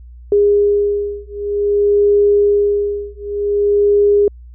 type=beating tone pair; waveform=sine; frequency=408.6 / 409.13 Hz; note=G#4 / G#4; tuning=-28 / -26 cents; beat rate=0.53 Hz; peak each=-14 dBFS; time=0.32-4.28 s; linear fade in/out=2 ms; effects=added 60 Hz sine -34 dBFS peak until 4.54 s